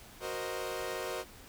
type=chord; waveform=sawtooth; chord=C half-diminished seventh; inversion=second; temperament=equal; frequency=370 / 466.2 / 523.3 / 622.3 Hz; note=Gb4 / Bb4 / C5 / Eb5; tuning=0 / 0 / 0 / 0 cents; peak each=-37 / -37 / -37 / -38 dBFS; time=0.2-1.25 s; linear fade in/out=50 ms; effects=pink hiss -53 dBFS RMS until 1.48 s

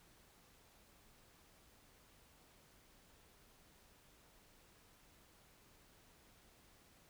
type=silence; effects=pink hiss -67 dBFS RMS until 7.09 s

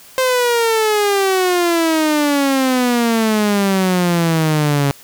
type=exponential sweep; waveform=sawtooth; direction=down; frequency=523.3 to 138.59 Hz; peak=-9 dBFS; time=0.18-4.91 s; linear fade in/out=0 ms; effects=white hiss -42 dBFS RMS until 5.03 s

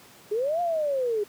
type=linear two-way sweep; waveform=sine; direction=up then down; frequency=400 to 711 to 400.3 Hz; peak=-23 dBFS; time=0.31-1.24 s; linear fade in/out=10 ms; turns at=0.61 s; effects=pink hiss -51 dBFS RMS until 1.28 s + high-pass 150 Hz 12 dB/octave

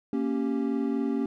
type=chord; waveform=triangle; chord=G diminished; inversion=first; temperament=equal; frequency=233.1 / 277.2 / 392 Hz; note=Bb3 / Db4 / G4; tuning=0 / 0 / 0 cents; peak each=-27 / -26 / -31 dBFS; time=0.13-1.26 s; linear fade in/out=2 ms; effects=none

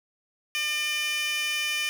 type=tone with high-pass filter; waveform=15% pulse; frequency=601 Hz; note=D5; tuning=40 cents sharp; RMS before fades=-28 dBFS; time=0.55-1.89 s; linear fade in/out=0 ms; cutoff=2700 Hz; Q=2.7; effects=none

